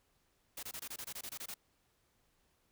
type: noise bursts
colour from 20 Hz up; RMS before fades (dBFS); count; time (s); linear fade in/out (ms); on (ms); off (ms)
white; -44; 12; 0.57-1.542; 5; 59; 24
effects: pink hiss -75 dBFS RMS until 2.71 s